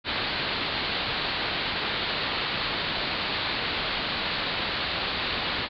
white low-pass noise, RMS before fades -29 dBFS, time 0.04-5.69 s, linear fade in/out 50 ms, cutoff 4500 Hz, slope 96 dB/octave, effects none

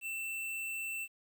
square tone, 2676 Hz, E7, 25 cents sharp, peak -37 dBFS, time 0.01-1.08 s, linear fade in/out 50 ms, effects 11-bit

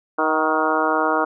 harmonic tone with a mistuned harmonic, 157.4 Hz, D#3, 20 cents sharp, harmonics 2 / 3 / 4 / 5 / 6 / 7 / 8 / 9, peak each -25 / -25 / -25 / -25 / -25 / -25 / -25 / -25 dBFS, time 0.18-1.25 s, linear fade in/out 10 ms, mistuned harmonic 5, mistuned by -38 cents, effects none

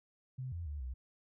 sine tone with pitch steps, 129 / 85.3 / 73.2 / 63.3 Hz, C3 / F2 / D2 / B1, -24 / -40 / -5 / +43 cents, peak -38 dBFS, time 0.38-0.94 s, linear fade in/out 10 ms, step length 140 ms, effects none

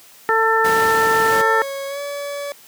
harmonic tone, 446.4 Hz, A4, 25 cents sharp, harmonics 1 / 2 / 3 / 4, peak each -19 / -19 / -19 / -19 dBFS, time 0.29-1.62 s, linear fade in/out 0 ms
pink noise, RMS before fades -25 dBFS, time 0.64-1.42 s, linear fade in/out 10 ms
40% pulse tone with pitch glide, 551 to 570.8 Hz, C#5 to D5, -11 to -49 cents, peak -24 dBFS, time 1.32-2.52 s, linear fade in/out 0 ms, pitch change +62 cents, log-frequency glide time 1.87-2 s
effects white hiss -46 dBFS RMS until 2.67 s + high-pass 150 Hz 12 dB/octave

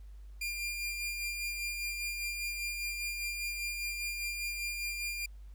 sawtooth tone with tremolo, 2399 Hz, D7, 36 cents sharp, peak -30 dBFS, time 0.41-5.26 s, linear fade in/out 5 ms, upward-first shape sine, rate 5 Hz, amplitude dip 35%, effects added 50 Hz sine -46 dBFS peak until 5.54 s + pink hiss -71 dBFS RMS until 5.54 s

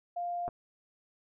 sine tone, 700 Hz, F5, 4 cents sharp, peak -32 dBFS, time 0.16-0.49 s, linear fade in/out 10 ms
clicks, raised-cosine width 1 ms, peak -26 / -31 dBFS, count 2, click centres 0.48 / 0.488 s
effects none

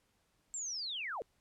sine linear sweep, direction down, 7620 to 392 Hz, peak -37 dBFS, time 0.54-1.22 s, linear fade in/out 0 ms, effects pink hiss -75 dBFS RMS until 1.4 s + low-pass 12000 Hz 12 dB/octave

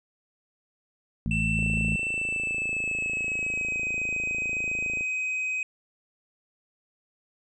harmonic tone, 55 Hz, A1, in tune, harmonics 1 / 2 / 3 / 4, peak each -31 / -32 / -29 / -31 dBFS, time 1.26-1.96 s, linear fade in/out 0 ms
triangle tone with pitch glide, 2671 to 2521 Hz, E7 to D#7, +22 to +22 cents, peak -25 dBFS, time 1.31-5.63 s, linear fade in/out 2 ms, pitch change -100 cents, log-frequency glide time 2.04-3.84 s
click train, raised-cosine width 2 ms, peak -27 dBFS, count 94, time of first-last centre 1.59-5.009 s, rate 27.2 Hz
effects resampled to 22050 Hz

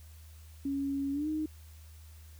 sine tone with pitch glide, 277.2 to 309.4 Hz, C#4 to D#4, 0 to -10 cents, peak -30 dBFS, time 0.65-1.46 s, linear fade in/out 5 ms, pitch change +190 cents, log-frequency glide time 1.12-1.28 s, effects added 78 Hz sine -49 dBFS peak until 2.39 s + white hiss -61 dBFS RMS until 2.39 s

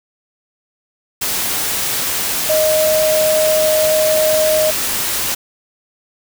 sine tone in noise, 622.3 Hz, D#5, in tune, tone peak -12 dBFS, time 2.49-4.71 s, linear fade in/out 10 ms, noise white, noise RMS -19 dBFS, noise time 1.21-5.35 s, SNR +4 dB, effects none

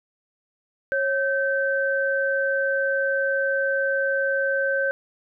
sine tone pair together, 546.9 / 1547 Hz, C#5 / G6, -23 / -23 cents, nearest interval octave + tritone, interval 1800 cents, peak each -23 / -23 dBFS, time 0.92-4.91 s, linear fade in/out 0 ms, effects none

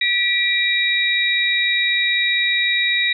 sine tone cluster, 1949 / 2359 / 3804 Hz, B6 / D7 / A#7, -23 / +7 / +34 cents, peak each -20 / -21 / -19 dBFS, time 0.01-3.13 s, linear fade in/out 5 ms, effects none

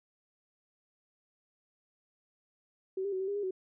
sine tone with pitch steps, 380 / 400.1 / 375.5 / 382.8 / 403.6 / 409.4 / 374.6 Hz, F#4 / G4 / F#4 / G4 / G#4 / G#4 / F#4, +46 / +35 / +26 / -41 / -49 / -25 / +21 cents, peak -31 dBFS, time 2.97-3.509 s, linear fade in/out 5 ms, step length 77 ms, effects none

